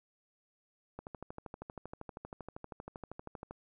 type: click train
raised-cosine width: 1 ms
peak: -29 dBFS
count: 33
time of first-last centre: 0.99-3.51 s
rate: 12.7 Hz
effects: none